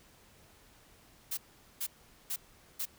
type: noise bursts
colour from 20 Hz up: blue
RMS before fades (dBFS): -35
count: 4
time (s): 1.31-2.856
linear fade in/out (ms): 10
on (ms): 64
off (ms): 430
effects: pink hiss -61 dBFS RMS until 2.98 s